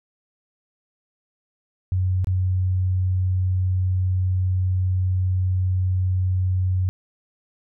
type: tone with dropouts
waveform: sine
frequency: 92.5 Hz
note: F#2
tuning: in tune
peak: -18 dBFS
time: 1.92-6.89 s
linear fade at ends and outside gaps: 0 ms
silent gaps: 2.245-2.271 s
effects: none